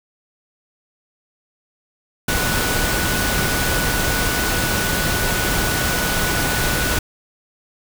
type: tone in noise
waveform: sine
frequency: 1478 Hz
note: F#6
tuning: 2 cents flat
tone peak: -25 dBFS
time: 2.28-6.99 s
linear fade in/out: 5 ms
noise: pink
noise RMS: -20 dBFS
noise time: 2.28-6.99 s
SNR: -8 dB
effects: none

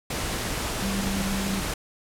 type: tone in noise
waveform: sine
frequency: 195.3 Hz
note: G3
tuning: 6 cents flat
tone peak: -27 dBFS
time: 0.82-1.6 s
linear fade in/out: 5 ms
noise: pink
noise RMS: -29 dBFS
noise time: 0.1-1.74 s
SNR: -1 dB
effects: low-pass 12000 Hz 12 dB/octave

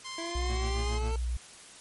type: tone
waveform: 10% pulse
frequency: 1046.5 Hz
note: C6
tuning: in tune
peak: -29 dBFS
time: 0.04-0.99 s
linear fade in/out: 20 ms
type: exponential sweep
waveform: 25% pulse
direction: up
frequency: 329.6 to 450.6 Hz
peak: -32 dBFS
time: 0.18-1.16 s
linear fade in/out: 2 ms
type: tone with pitch glide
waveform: sine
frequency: 61.4 to 60.41 Hz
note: B1 to B1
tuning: -9 to -38 cents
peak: -28 dBFS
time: 0.35-1.37 s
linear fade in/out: 5 ms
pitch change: -29 cents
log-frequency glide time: 0.57-1.2 s
type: tone with tremolo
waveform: 25% pulse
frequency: 114.6 Hz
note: A#2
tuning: 29 cents flat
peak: -32 dBFS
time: 0.49-1.12 s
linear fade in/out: 5 ms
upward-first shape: triangle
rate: 7.3 Hz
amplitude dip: 85%
effects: white hiss -50 dBFS RMS until 1.8 s + MP3 48 kbps

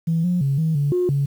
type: tone with pitch steps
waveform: sine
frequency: 164.5 / 178 / 138 / 160.1 / 143.3 / 359.4 / 140.5 Hz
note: E3 / F3 / C#3 / D#3 / D3 / F4 / C#3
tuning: -3 / +33 / -7 / +50 / -42 / +50 / +24 cents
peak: -16 dBFS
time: 0.07-1.26 s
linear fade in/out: 10 ms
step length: 170 ms
effects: tanh soft clip ceiling -12 dBFS + 8-bit

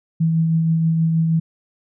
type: tone with tremolo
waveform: sine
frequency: 162.8 Hz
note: E3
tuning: 21 cents flat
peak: -13 dBFS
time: 0.2-1.4 s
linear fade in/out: 10 ms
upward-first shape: triangle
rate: 6.3 Hz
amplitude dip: 30%
effects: none

